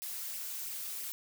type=noise with flanger; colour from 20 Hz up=blue; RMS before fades=-40 dBFS; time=0.02-1.12 s; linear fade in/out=0 ms; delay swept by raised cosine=0.35 to 5.05 ms; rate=3 Hz; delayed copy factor=+0.55; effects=none